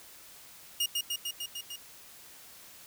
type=tone with echo; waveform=sawtooth; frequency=2851 Hz; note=F7; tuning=35 cents sharp; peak=-23 dBFS; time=0.8-0.86 s; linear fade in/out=5 ms; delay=150 ms; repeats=6; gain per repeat=-2 dB; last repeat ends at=1.76 s; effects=white hiss -52 dBFS RMS until 2.86 s